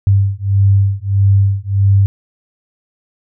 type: beating tone pair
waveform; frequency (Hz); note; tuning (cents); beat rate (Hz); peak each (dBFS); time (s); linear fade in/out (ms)
sine; 98 / 99.6; G2 / G2; 0 / +28; 1.6; -12; 0.07-2.06; 0
effects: none